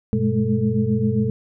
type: tone cluster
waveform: sine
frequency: 98.7 / 122.5 / 207.6 / 215.1 / 442.2 Hz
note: G2 / B2 / G#3 / A3 / A4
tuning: +12 / -14 / 0 / -39 / +9 cents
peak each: -27 / -22 / -22 / -23 / -26 dBFS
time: 0.13-1.3 s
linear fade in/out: 0 ms
effects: none